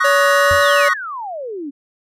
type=chord; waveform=triangle; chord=D# minor seventh; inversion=third; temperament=equal with one note detuned; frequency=1108.7 / 1244.5 / 1480 / 1880.9 Hz; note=C#6 / D#6 / F#6 / A#6; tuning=0 / 0 / 0 / +15 cents; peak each=-17 dBFS; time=0-0.94 s; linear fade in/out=10 ms
type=tone with pitch glide; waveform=square; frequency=565 to 572.9 Hz; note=C#5 to D5; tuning=+33 to -43 cents; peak=-15 dBFS; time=0.04-0.89 s; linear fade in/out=10 ms; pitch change=+24 cents; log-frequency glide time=0.32-0.71 s
type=tone with exponential decay; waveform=triangle; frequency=87.31 Hz; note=F2; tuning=in tune; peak=-15 dBFS; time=0.51-0.68 s; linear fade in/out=0 ms; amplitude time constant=35 ms
type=exponential sweep; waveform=sine; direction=down; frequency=4186 to 266.9 Hz; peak=-24 dBFS; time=0.6-1.71 s; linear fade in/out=20 ms
effects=resampled to 32000 Hz